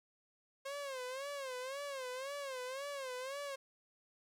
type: tone with vibrato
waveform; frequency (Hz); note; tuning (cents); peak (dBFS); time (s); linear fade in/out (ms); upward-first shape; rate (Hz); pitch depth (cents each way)
sawtooth; 536; C5; +42; -37; 0.65-3.56; 10; sine; 1.9; 120
effects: low-pass 11000 Hz 12 dB/octave + 12-bit